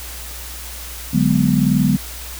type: chord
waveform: sine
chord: G# half-diminished seventh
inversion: second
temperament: equal with one note detuned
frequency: 146.83 / 185.64 / 207.7 / 246.9 Hz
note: D3 / F#3 / G#3 / B3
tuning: 0 / +6 / 0 / 0 cents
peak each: -18 dBFS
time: 1.13-1.97 s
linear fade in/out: 10 ms
effects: added 60 Hz sine -33 dBFS peak until 2.39 s + white hiss -33 dBFS RMS until 2.39 s